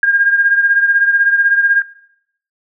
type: beating tone pair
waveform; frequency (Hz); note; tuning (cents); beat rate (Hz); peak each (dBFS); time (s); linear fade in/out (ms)
sine; 1614 / 1630; G#6 / G#6; -50 / -33; 16; -10 / -16; 0.03-1.82; 2
effects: noise-tail reverb RT60 0.7 s tail -18 dB re dry